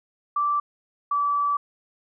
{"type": "tone pair in turn", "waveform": "sine", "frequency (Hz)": [1168, 1153.9], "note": ["D6", "D6"], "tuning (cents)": [-10, -31], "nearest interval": "unison", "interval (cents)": 21, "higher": "first", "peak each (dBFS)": -20, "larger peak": "neither", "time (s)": [[0.36, 0.6], [1.11, 1.57]], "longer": "second", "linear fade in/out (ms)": 5, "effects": []}